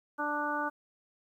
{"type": "harmonic tone", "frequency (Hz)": 294.9, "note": "D4", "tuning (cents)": 7, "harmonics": [1, 2, 3, 4, 5], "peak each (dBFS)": [-38, -39, -35, -36, -35], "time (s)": [0.18, 0.7], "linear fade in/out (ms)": 20, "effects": ["11-bit"]}